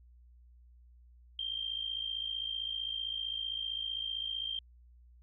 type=tone with amplitude modulation; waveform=sine; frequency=3169 Hz; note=G7; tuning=18 cents sharp; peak=-31 dBFS; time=1.39-4.59 s; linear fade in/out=2 ms; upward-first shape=sine; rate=55.5 Hz; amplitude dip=75%; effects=added 60 Hz sine -56 dBFS peak until 5.22 s